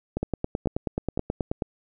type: two click trains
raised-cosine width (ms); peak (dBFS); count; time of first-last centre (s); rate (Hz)
2; -13 / -12; 3 / 14; 0.17-1.175 / 0.23-1.622; 1.99 / 9.34
effects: none

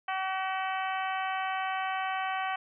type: harmonic tone with a mistuned harmonic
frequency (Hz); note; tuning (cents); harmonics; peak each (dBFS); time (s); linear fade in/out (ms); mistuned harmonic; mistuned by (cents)
379.9; F#4; +46; 2 / 3 / 4 / 5 / 6 / 7 / 8; -32 / -36 / -38 / -40 / -42 / -43 / -44; 0.08-2.56; 5; 7; -19
effects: none

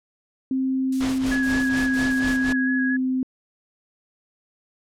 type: tone with pitch glide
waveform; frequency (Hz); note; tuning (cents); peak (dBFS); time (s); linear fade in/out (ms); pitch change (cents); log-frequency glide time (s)
sine; 263 to 258.6; C4 to C4; +9 to -20; -20; 0.51-3.23; 2; -29; 1.01-2.67
type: noise bursts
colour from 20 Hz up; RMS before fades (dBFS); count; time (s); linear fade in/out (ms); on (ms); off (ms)
violet; -32; 9; 0.92-2.368; 5; 96; 73
type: noise with tremolo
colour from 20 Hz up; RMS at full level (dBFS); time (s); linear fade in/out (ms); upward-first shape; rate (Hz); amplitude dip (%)
pink; -29; 1-2.53; 10; sine; 4.1; 75
type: tone with vibrato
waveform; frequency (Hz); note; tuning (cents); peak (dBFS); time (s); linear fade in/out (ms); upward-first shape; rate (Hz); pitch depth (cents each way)
sine; 1673; G#6; +12; -24; 1.31-2.97; 10; square; 4.4; 17
effects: low-pass 7000 Hz 12 dB/octave

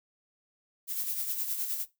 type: noise with tremolo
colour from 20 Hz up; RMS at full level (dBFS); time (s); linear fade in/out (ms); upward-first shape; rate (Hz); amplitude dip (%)
violet; -31; 0.87-1.86; 50; sine; 9.7; 50
effects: noise-tail reverb RT60 0.2 s tail -17 dB re dry

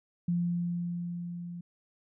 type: tone with level ramp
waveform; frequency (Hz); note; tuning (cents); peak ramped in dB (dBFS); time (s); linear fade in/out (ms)
sine; 173.6; F3; -10; -25 to -38; 0.28-1.61; 5
effects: none

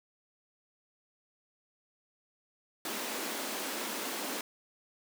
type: high-pass noise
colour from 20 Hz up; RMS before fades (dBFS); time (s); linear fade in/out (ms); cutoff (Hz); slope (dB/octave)
pink; -37; 2.85-4.41; 2; 220; 48
effects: none

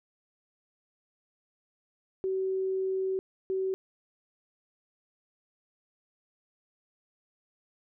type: tone pair in turn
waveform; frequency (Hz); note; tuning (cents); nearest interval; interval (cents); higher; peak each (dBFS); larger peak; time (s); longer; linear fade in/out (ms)
sine; 380 / 380; F#4 / F#4; +46 / +46; unison; 0; neither; -27; neither; 2.24-3.19 / 3.5-3.74; first; 0
effects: none

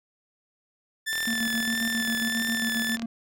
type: tone with vibrato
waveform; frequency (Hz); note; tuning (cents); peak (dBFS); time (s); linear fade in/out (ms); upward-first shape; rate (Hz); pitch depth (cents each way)
sawtooth; 1760; A6; 0; -23; 1.06-2.97; 20; sine; 1.6; 19
type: click train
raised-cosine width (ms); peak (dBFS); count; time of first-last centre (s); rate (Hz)
0.2; -18; 77; 1.13-3.021; 40.2
type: tone with tremolo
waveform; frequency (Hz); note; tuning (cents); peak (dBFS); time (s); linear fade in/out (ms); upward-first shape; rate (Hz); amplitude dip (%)
triangle; 229.2; A#3; -29; -25; 1.27-3.06; 5; square; 7.4; 50
effects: none

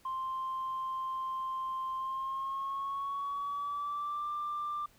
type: tone with pitch glide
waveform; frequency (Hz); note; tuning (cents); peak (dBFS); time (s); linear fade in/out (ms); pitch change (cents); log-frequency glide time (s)
sine; 1050 to 1185.4; C6 to D6; +6 to +16; -32; 0.05-4.86; 5; +210; 1.96-4.29
effects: tanh soft clip ceiling -30 dBFS + pink hiss -64 dBFS RMS until 4.98 s

